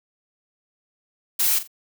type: noise with echo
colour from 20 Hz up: blue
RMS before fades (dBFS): -20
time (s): 1.39-1.59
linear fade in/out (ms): 10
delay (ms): 43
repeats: 2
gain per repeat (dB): -12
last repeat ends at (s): 1.676
effects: none